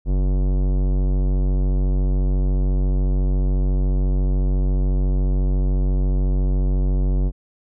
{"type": "tone with tanh clipping", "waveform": "sine", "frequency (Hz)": 47.04, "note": "F#1", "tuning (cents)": 29, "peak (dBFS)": -18, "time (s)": [0.05, 7.32], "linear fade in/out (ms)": 50, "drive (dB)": 18, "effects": []}